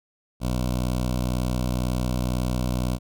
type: tone with notch filter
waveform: 15% pulse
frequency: 62 Hz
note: B1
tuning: 7 cents sharp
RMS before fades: -25 dBFS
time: 0.4-2.99 s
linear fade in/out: 50 ms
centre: 1800 Hz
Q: 1.1
effects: none